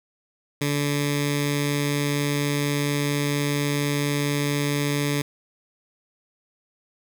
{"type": "tone with notch filter", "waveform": "10% pulse", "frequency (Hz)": 144.3, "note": "D3", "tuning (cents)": -30, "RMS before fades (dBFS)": -24, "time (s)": [0.61, 5.22], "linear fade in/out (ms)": 5, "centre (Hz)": 730, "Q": 0.73, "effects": []}